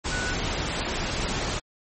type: tone in noise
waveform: sine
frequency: 1481 Hz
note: F#6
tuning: 1 cent sharp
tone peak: -30 dBFS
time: 0.11-0.35 s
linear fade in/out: 20 ms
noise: pink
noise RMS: -28 dBFS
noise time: 0.04-1.6 s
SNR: -5 dB
effects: MP3 32 kbps